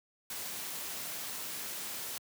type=noise; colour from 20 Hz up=white; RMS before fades=-40 dBFS; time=0.3-2.18 s; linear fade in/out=2 ms; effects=high-pass 100 Hz 12 dB/octave